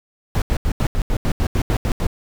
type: noise bursts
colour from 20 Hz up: brown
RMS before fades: -18 dBFS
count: 12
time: 0.35-2.068 s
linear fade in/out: 0 ms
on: 68 ms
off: 82 ms
effects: none